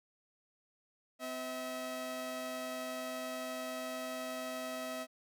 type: tone pair together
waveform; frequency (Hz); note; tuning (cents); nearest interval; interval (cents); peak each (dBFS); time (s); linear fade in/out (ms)
sawtooth; 255.4 / 644.2; C4 / E5; -42 / -40; octave + major third; 1602; -40 / -36; 1.19-5.07; 50
effects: none